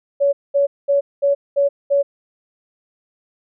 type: tone bursts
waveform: sine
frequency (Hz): 563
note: C#5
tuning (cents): +27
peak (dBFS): -12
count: 6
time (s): 0.2-2.03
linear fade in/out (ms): 20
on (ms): 130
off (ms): 210
effects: none